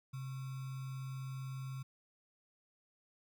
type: tone with sample-and-hold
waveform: sine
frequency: 132.1 Hz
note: C3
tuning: 17 cents sharp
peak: -40 dBFS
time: 0.13-1.83 s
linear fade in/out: 10 ms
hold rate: 1225 Hz
effects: none